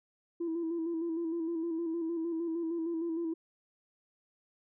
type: tone with vibrato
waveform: sine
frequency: 332 Hz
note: E4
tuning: 12 cents sharp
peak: -30 dBFS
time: 0.4-3.34 s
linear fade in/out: 10 ms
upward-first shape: square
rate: 6.5 Hz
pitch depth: 41 cents each way
effects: tanh soft clip ceiling -28 dBFS